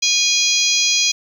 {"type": "harmonic tone with a mistuned harmonic", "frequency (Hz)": 820, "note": "G#5", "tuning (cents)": -22, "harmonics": [3, 4, 5, 6, 7, 8], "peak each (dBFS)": [-21, -21, -21, -21, -21, -21], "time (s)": [0.02, 1.12], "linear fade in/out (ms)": 10, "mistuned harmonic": 7, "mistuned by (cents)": 41, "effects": ["7-bit"]}